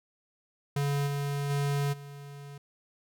square tone with level steps, 142.1 Hz, C#3, 43 cents sharp, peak -27 / -30 / -27 / -43 dBFS, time 0.76-2.58 s, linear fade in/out 5 ms, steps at 1.06 / 1.49 / 1.92 s, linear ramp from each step 20 ms, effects none

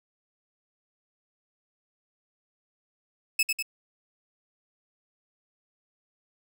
sawtooth tone with echo, 2600 Hz, E7, 24 cents flat, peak -17 dBFS, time 3.39-3.43 s, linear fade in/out 5 ms, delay 98 ms, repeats 2, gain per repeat -4 dB, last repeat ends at 3.626 s, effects none

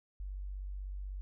sine tone, 48.07 Hz, G1, 33 cents flat, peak -38 dBFS, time 0.2-1.21 s, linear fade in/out 0 ms, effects none

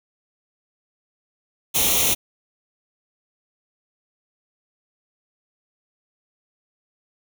white noise with comb filter, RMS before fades -19 dBFS, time 1.74-2.15 s, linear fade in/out 20 ms, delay 0.31 ms, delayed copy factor +0.75, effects none

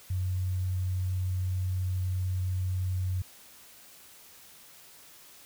sine tone, 92.3 Hz, F#2, 4 cents flat, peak -27 dBFS, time 0.1-3.22 s, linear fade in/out 5 ms, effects white hiss -53 dBFS RMS until 5.45 s

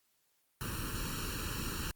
pink noise with comb filter, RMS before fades -38 dBFS, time 0.61-1.91 s, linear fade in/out 0 ms, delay 0.71 ms, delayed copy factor +1, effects white hiss -75 dBFS RMS until 1.95 s + Opus 48 kbps

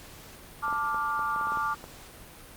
sine chord, D minor, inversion second, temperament just, 881 / 1174.7 / 1409.6 Hz, A5 / D6 / F6, +2 / 0 / +16 cents, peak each -33 / -28 / -33 dBFS, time 0.62-1.75 s, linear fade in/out 20 ms
clicks, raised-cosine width 1 ms, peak -26 dBFS, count 10, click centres 0.681 / 0.727 / 0.945 / 1.193 / 1.362 / 1.412 / 1.471 / 1.521 / 1.573 / 1.841 s
effects pink hiss -48 dBFS RMS until 2.56 s + Opus 48 kbps

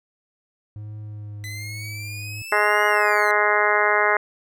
triangle tone with vibrato, 105.1 Hz, G#2, 21 cents sharp, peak -30 dBFS, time 0.76-2.42 s, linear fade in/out 0 ms, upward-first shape triangle, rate 1.2 Hz, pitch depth 27 cents each way
sawtooth linear two-way sweep, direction up then down, 2000 to 2877 to 2000 Hz, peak -30 dBFS, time 1.44-3.31 s, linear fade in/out 0 ms, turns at 2.87 s
harmonic tone, 208.9 Hz, G#3, 10 cents sharp, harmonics 2 / 3 / 4 / 5 / 6 / 7 / 8 / 9 / 10, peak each -25 / -25 / -25 / -25 / -25 / -25 / -25 / -25 / -25 dBFS, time 2.52-4.17 s, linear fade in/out 2 ms
effects none

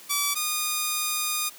5% pulse tone pair in turn, 1152 / 1226 Hz, D6 / D#6, -34 / -26 cents, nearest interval minor second, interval 108 cents, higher second, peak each -11 / -13 dBFS, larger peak first, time 0.09-0.35 / 0.35-1.5 s, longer second, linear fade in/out 20 ms, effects white hiss -47 dBFS RMS until 1.58 s + high-pass 150 Hz 12 dB/octave

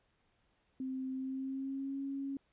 sine tone with pitch glide, 261.6 to 274.8 Hz, C4 to C#4, 0 to -15 cents, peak -36 dBFS, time 0.8-2.37 s, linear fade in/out 2 ms, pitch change +85 cents, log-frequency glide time 1.13-2.01 s, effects pink hiss -75 dBFS RMS until 2.52 s + resampled to 8000 Hz

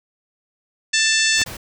harmonic tone, 885 Hz, A5, 10 cents sharp, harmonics 2 / 3 / 4 / 5 / 6 / 7 / 8 / 9, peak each -20 / -22 / -23 / -24 / -25 / -25 / -26 / -27 dBFS, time 0.93-1.44 s, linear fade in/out 10 ms
pink noise with exponential growth, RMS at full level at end -26 dBFS, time 1.28-1.42 s, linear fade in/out 1 ms, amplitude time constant 30 ms
pink noise, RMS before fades -33 dBFS, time 1.46-1.57 s, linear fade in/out 5 ms
effects none

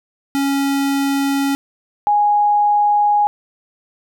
square / sine tone pair in turn, 277.2 / 828.3 Hz, C#4 / G#5, 0 / -5 cents, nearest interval octave + perfect fifth, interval 1895 cents, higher second, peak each -16 / -11 dBFS, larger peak second, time 0.35-1.55 / 2.07-3.27 s, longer neither, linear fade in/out 0 ms, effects none

